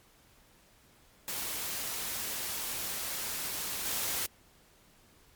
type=noise with level steps; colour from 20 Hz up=white; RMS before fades=-36 / -33 dBFS; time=1.28-4.26 s; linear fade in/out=0 ms; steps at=3.85 s; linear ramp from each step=10 ms; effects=pink hiss -62 dBFS RMS until 5.35 s + MP3 96 kbps